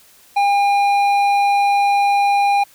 triangle tone with hard clipping, 806 Hz, G5, 48 cents sharp, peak -14 dBFS, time 0.36-2.64 s, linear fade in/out 10 ms, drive 12 dB, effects white hiss -49 dBFS RMS until 2.74 s

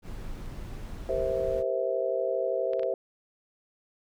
brown noise, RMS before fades -38 dBFS, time 0.02-1.64 s, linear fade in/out 50 ms
sine chord, C dominant seventh, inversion second, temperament just, 392.4 / 470.9 / 523.3 / 654.1 Hz, G4 / Bb4 / C5 / E5, +2 / +18 / 0 / -14 cents, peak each -33 / -33 / -29 / -31 dBFS, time 1.09-2.94 s, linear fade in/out 2 ms
clicks, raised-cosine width 0.3 ms, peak -28 dBFS, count 3, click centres 2.734 / 2.795 / 2.832 s
effects none

